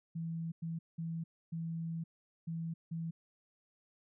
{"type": "tone bursts at uneven times", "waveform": "sine", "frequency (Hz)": 164.81, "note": "E3", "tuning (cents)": 0, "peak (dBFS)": -36, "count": 6, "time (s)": [[0.15, 0.52], [0.62, 0.79], [0.98, 1.24], [1.52, 2.04], [2.47, 2.74], [2.91, 3.11]], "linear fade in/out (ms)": 10, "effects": []}